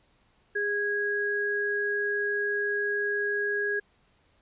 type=tone pair together; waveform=sine; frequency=410.1 / 1651 Hz; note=G#4 / G#6; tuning=-22 / -11 cents; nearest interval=2 octaves; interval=2411 cents; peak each=-30 / -27 dBFS; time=0.55-3.8 s; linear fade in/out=10 ms; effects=pink hiss -66 dBFS RMS until 4.41 s + resampled to 8000 Hz